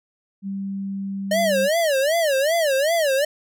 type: tone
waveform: sine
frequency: 196 Hz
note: G3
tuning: in tune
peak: -25 dBFS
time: 0.42-1.69 s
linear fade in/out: 50 ms
type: tone with vibrato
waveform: square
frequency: 600 Hz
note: D5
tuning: 37 cents sharp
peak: -18 dBFS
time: 1.31-3.25 s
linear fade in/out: 5 ms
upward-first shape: sine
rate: 2.6 Hz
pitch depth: 220 cents each way
effects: none